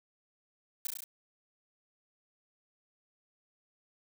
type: noise with echo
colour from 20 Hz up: blue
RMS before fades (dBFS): -34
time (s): 0.85-0.87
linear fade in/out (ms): 2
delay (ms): 34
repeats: 5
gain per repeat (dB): -2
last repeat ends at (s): 1.04
effects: none